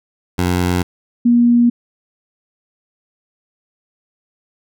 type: tone pair in turn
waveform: 15% pulse / sine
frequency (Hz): 89.4 / 238.7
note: F2 / A#3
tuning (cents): +41 / +41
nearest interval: octave + perfect fourth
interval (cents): 1700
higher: second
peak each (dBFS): -8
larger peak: neither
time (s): 0.38-0.83 / 1.25-1.7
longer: neither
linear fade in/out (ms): 10
effects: none